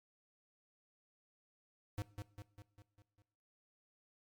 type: tone with echo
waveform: square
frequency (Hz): 102.7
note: G#2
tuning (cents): -19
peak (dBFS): -38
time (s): 1.98-2.02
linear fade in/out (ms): 0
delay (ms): 200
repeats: 6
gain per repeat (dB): -5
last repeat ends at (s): 3.22
effects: noise-tail reverb RT60 0.6 s tail -18 dB re dry + MP3 96 kbps